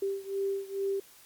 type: beating tone pair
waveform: sine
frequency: 392 / 394.3 Hz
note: G4 / G4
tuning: 0 / +10 cents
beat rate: 2.3 Hz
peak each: -32 / -34 dBFS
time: 0.02-1 s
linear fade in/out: 5 ms
effects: white hiss -56 dBFS RMS until 1.25 s + Opus 48 kbps